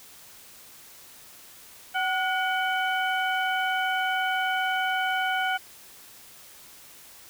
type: harmonic tone with a mistuned harmonic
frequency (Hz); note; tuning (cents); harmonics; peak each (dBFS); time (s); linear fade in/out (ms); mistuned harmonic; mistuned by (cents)
754; F#5; +32; 1 / 2 / 3 / 4; -27 / -27 / -34 / -34; 1.94-5.58; 20; 2; -59
effects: white hiss -49 dBFS RMS until 7.29 s